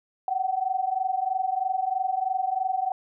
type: tone pair together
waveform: sine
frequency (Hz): 741.9 / 765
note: F#5 / G5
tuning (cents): +4 / -42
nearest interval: minor second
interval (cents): 54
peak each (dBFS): -27 / -26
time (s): 0.28-2.92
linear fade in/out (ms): 2
effects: none